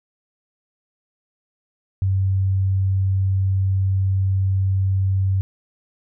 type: tone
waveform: sine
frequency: 95.9 Hz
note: G2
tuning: 37 cents flat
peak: -16 dBFS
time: 2.02-5.41 s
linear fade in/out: 0 ms
effects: none